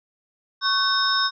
sine tone cluster, 1104 / 1520 / 3716 / 5280 Hz, C#6 / F#6 / A#7 / E8, -7 / +46 / -6 / +2 cents, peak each -24 dBFS, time 0.61-1.31 s, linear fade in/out 50 ms, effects none

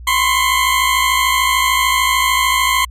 20% pulse tone pair together, 1019.6 / 1073 Hz, C6 / C6, -45 / +43 cents, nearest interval minor second, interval 88 cents, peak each -10 dBFS, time 0.07-2.85 s, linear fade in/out 5 ms, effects added 60 Hz sine -30 dBFS peak until 2.9 s + MP3 64 kbps

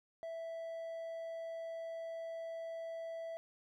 triangle tone, 659.3 Hz, E5, in tune, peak -39 dBFS, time 0.23-3.37 s, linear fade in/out 0 ms, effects none

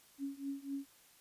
sine tone with tremolo, 277.2 Hz, C#4, in tune, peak -35 dBFS, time 0.18-0.86 s, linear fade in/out 50 ms, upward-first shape triangle, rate 4 Hz, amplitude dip 95%, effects white hiss -64 dBFS RMS until 1.2 s + resampled to 32000 Hz

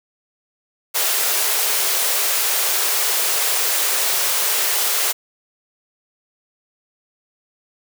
white high-pass noise, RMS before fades -19 dBFS, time 0.94-5.13 s, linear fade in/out 20 ms, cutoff 370 Hz, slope 96 dB/octave, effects none

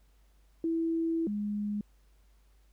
sine tone pair in turn, 328.9 / 207.2 Hz, E4 / G#3, -4 / -4 cents, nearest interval minor sixth, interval 800 cents, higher first, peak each -27 / -30 dBFS, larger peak first, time 0.64-1.27 / 1.27-1.81 s, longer first, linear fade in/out 2 ms, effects added 50 Hz sine -60 dBFS peak until 2.72 s + pink hiss -72 dBFS RMS until 2.72 s

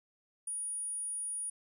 sine tone, 9600 Hz, D9, 37 cents sharp, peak -35 dBFS, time 0.47-1.5 s, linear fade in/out 5 ms, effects none

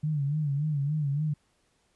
sine tone with vibrato, 146.7 Hz, D3, 2 cents flat, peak -25 dBFS, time 0.03-1.34 s, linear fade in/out 10 ms, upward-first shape sine, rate 3.5 Hz, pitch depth 100 cents each way, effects pink hiss -70 dBFS RMS until 1.95 s + resampled to 24000 Hz

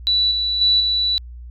sine tone with level steps, 3951 Hz, B7, in tune, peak -14 / -18 / -12 / -16 dBFS, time 0.07-1.18 s, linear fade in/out 0 ms, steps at 0.31 / 0.61 / 0.8 s, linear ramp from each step 5 ms, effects added 60 Hz sine -33 dBFS peak until 1.5 s

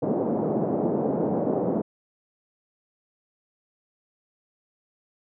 pink band-pass noise, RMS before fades -25 dBFS, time 0.02-1.82 s, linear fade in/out 10 ms, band 180 to 670 Hz, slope 24 dB/octave, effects none

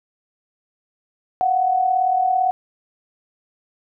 sine tone pair together, 707.2 / 745 Hz, F5 / F#5, +22 / +12 cents, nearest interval minor second, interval 90 cents, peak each -23 / -16 dBFS, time 1.41-2.51 s, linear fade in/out 0 ms, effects none

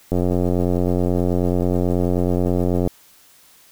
click train, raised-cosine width 2 ms, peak -7 dBFS, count 247, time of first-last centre 0.12-2.875 s, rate 89.3 Hz, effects white hiss -51 dBFS RMS until 3.71 s

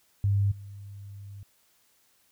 sine tone with level steps, 100 Hz, G2, 35 cents sharp, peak -21 / -40 dBFS, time 0.24-1.43 s, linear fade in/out 0 ms, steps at 0.51 s, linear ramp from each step 10 ms, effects white hiss -66 dBFS RMS until 2.31 s

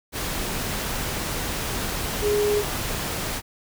sine tone in noise, 415.3 Hz, G#4, in tune, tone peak -19 dBFS, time 2.21-2.64 s, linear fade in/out 50 ms, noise pink, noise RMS -28 dBFS, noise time 0.12-3.42 s, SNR +6 dB, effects none

